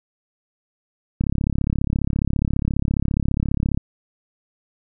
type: click train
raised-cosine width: 5 ms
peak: -8 dBFS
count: 90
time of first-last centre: 1.21-3.775 s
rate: 34.7 Hz
effects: none